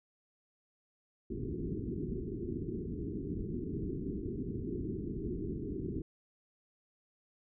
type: low-pass noise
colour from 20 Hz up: white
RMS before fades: -38 dBFS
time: 1.3-6.02 s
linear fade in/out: 5 ms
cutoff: 410 Hz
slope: 96 dB/octave
effects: none